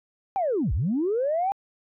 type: linear two-way sweep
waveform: sine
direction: down then up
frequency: 809 to 47.83 to 809 Hz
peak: -21 dBFS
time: 0.36-1.52 s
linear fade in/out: 0 ms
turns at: 0.73 s
effects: tanh soft clip ceiling -17 dBFS